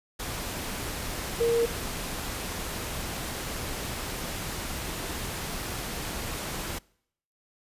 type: tone in noise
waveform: sine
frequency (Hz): 466.2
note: A#4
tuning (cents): 0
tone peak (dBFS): -21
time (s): 1.4-1.66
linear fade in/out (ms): 10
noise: pink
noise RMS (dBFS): -34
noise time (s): 0.19-6.79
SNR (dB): +10
effects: noise-tail reverb RT60 0.7 s tail -25 dB re dry + resampled to 32000 Hz